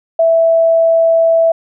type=tone; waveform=sine; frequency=659 Hz; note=E5; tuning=1 cent flat; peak=-7 dBFS; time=0.19-1.52 s; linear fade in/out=5 ms; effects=none